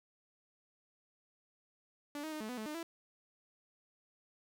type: tone with pitch steps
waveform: sawtooth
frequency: 291 / 313.5 / 307.1 / 216.5 / 249.1 / 217 / 302.8 / 333.2 Hz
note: D4 / D#4 / D#4 / A3 / B3 / A3 / D#4 / E4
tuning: -16 / +13 / -23 / -28 / +15 / -24 / -47 / +19 cents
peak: -36 dBFS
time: 2.15-2.83 s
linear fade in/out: 2 ms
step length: 85 ms
effects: none